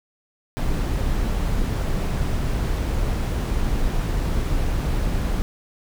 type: noise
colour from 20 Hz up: brown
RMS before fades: -22 dBFS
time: 0.57-5.42 s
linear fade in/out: 0 ms
effects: none